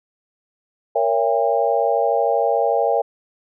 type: chord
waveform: sine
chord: A# diminished seventh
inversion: none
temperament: just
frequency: 466.2 / 559.4 / 671.3 / 805.5 Hz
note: A#4 / C#5 / E5 / G5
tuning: 0 / +16 / +31 / +47 cents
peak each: -21 dBFS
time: 0.95-3.02 s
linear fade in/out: 10 ms
effects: none